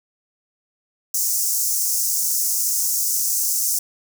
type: high-pass noise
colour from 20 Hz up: pink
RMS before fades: -21 dBFS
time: 1.14-3.79 s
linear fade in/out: 5 ms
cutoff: 5600 Hz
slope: 48 dB/octave
effects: none